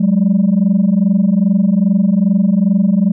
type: tone pair together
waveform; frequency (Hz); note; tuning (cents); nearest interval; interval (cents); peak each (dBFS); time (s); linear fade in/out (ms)
sine; 185.24 / 207.7; F#3 / G#3; +2 / 0; major second; 198; -10; 0-3.12; 10
effects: tanh soft clip ceiling -6 dBFS